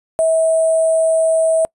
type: tone with sample-and-hold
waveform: sine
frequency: 648 Hz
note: E5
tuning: 30 cents flat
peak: -11 dBFS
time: 0.19-1.65 s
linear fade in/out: 0 ms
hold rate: 8820 Hz
effects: noise-tail reverb RT60 0.1 s tail -26 dB re dry + resampled to 32000 Hz